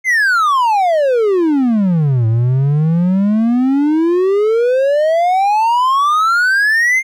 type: exponential two-way sweep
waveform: triangle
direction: down then up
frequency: 2133 to 110 to 2133 Hz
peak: -8 dBFS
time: 0.04-7.03 s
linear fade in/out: 50 ms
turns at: 2.27 s
effects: none